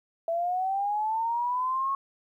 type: linear sweep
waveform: sine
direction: up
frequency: 659.3 to 1100 Hz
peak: -25 dBFS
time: 0.28-1.95 s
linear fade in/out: 2 ms
effects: 11-bit